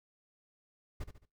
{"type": "noise with echo", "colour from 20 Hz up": "brown", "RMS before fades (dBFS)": -35, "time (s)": [1, 1.04], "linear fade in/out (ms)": 10, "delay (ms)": 72, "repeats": 3, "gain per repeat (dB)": -8, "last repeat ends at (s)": 1.256, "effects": ["noise-tail reverb RT60 0.2 s tail -19 dB re dry"]}